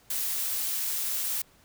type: noise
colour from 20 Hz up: blue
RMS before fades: -30 dBFS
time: 0.1-1.42 s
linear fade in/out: 5 ms
effects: pink hiss -60 dBFS RMS until 1.64 s